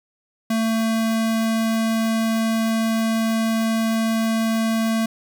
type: tone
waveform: square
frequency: 224.2 Hz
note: A3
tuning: 33 cents sharp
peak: -19 dBFS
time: 0.5-5.06 s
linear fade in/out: 5 ms
effects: 9-bit